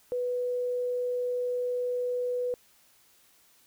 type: tone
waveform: sine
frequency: 493.8 Hz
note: B4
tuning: in tune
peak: -27 dBFS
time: 0.12-2.54 s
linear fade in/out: 0 ms
effects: white hiss -62 dBFS RMS until 3.66 s